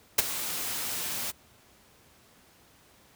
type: noise with ADSR envelope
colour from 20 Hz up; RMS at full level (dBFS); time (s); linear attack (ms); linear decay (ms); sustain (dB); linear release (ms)
white; -18; 0.18-1.32; 9; 19; -15; 22
effects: pink hiss -59 dBFS RMS until 3.15 s + high-pass 60 Hz 12 dB/octave